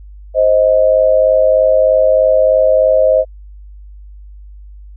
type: tone pair together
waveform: sine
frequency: 524.8 / 628 Hz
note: C5 / D#5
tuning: +5 / +16 cents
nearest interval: minor third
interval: 311 cents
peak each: -10 dBFS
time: 0.34-3.25 s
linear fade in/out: 50 ms
effects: added 50 Hz sine -32 dBFS peak until 4.96 s